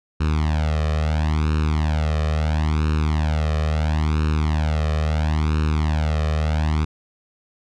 sawtooth tone with flanger, 77 Hz, D#2, 17 cents flat, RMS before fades -20 dBFS, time 0.2-6.85 s, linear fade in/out 10 ms, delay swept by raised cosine 0.74 to 1.65 ms, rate 0.74 Hz, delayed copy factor +1, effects low-pass 5000 Hz 12 dB/octave

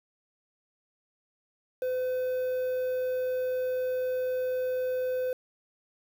triangle tone with quantisation, 508 Hz, B4, 49 cents sharp, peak -25 dBFS, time 1.82-5.33 s, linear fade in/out 2 ms, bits 8, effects none

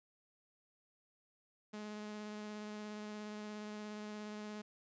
sawtooth tone with vibrato, 210.9 Hz, G#3, 27 cents sharp, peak -40 dBFS, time 1.73-4.62 s, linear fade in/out 10 ms, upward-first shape sine, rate 17 Hz, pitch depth 11 cents each way, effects resampled to 16000 Hz + 13-bit

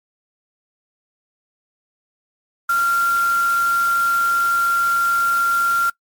sine tone in noise, 1382 Hz, F6, 19 cents flat, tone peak -14 dBFS, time 2.69-5.9 s, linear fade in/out 5 ms, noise white, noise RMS -32 dBFS, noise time 2.69-5.9 s, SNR +15 dB, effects noise-tail reverb RT60 0.1 s tail -23 dB re dry + MP3 96 kbps

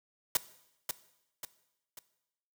white noise with echo, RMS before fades -26 dBFS, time 0.35-0.37 s, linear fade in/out 2 ms, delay 540 ms, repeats 3, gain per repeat -7 dB, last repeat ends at 1.99 s, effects noise-tail reverb RT60 0.9 s tail -17 dB re dry

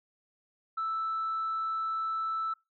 sine tone, 1318.5 Hz, E6, in tune, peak -28 dBFS, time 0.77-2.54 s, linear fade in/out 10 ms, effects noise-tail reverb RT60 0.2 s tail -23 dB re dry + tanh soft clip ceiling -26 dBFS

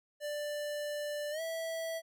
square tone with pitch glide, 590 to 654.6 Hz, D5 to E5, +8 to -12 cents, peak -36 dBFS, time 0.2-2.02 s, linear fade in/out 50 ms, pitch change +180 cents, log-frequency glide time 1.31-1.41 s, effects none

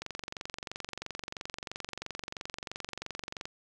click train, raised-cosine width 0.2 ms, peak -20 dBFS, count 80, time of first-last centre 0.02-3.455 s, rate 23 Hz, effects none

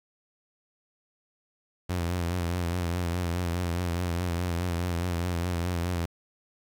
sawtooth tone with vibrato, 87.31 Hz, F2, in tune, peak -23 dBFS, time 1.89-6.06 s, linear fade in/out 10 ms, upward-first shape triangle, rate 4.8 Hz, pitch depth 74 cents each way, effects 9-bit

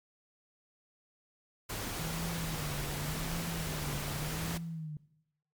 pink noise, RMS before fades -38 dBFS, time 1.69-4.58 s, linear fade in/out 10 ms
sine tone with vibrato, 155.4 Hz, D#3, 2 cents flat, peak -37 dBFS, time 1.99-4.97 s, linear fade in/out 2 ms, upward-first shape sine, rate 0.87 Hz, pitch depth 130 cents each way
effects noise-tail reverb RT60 0.8 s tail -18 dB re dry + MP3 96 kbps

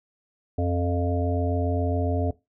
harmonic tone with a mistuned harmonic, 87.31 Hz, F2, in tune, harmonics 1 / 3 / 5 / 7 / 8, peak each -24 / -29 / -31 / -32 / -33 dBFS, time 0.58-2.31 s, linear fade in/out 5 ms, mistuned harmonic 3, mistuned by +30 cents, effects noise-tail reverb RT60 0.2 s tail -18 dB re dry

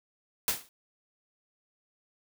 white noise with exponential decay, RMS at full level -24 dBFS, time 0.48-0.69 s, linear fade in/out 1 ms, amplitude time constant 44 ms, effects none

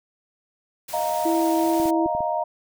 white noise, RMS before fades -36 dBFS, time 0.88-1.91 s, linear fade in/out 10 ms
sine chord, Eb suspended second, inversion none, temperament just, 622.3 / 700 / 933.4 Hz, Eb5 / F5 / Bb5, 0 / +4 / +2 cents, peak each -26 dBFS, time 0.93-2.44 s, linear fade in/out 10 ms
sine tone with vibrato, 329.6 Hz, E4, in tune, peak -20 dBFS, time 1.25-2.07 s, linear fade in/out 10 ms, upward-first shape sine, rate 2.6 Hz, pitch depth 8 cents each way
clicks, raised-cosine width 3 ms, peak -24 dBFS, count 5, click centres 1.8 / 1.856 / 2.06 / 2.15 / 2.206 s
effects none

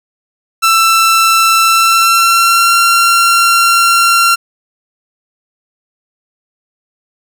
sawtooth tone with pitch glide, 1334 to 1371.5 Hz, E6 to F6, +20 to -32 cents, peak -3 dBFS, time 0.62-4.36 s, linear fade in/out 20 ms, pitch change +48 cents, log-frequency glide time 1.64-2.75 s, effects none

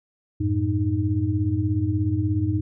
sine tone cluster, 92.3 / 109 / 308.2 Hz, F#2 / A2 / D#4, -4 / -16 / -16 cents, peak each -24 / -24 / -25 dBFS, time 0.4-2.61 s, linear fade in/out 10 ms, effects none

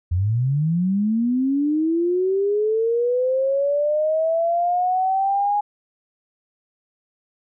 sine linear sweep, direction up, 83 to 830.6 Hz, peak -17 dBFS, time 0.11-5.61 s, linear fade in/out 10 ms, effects none

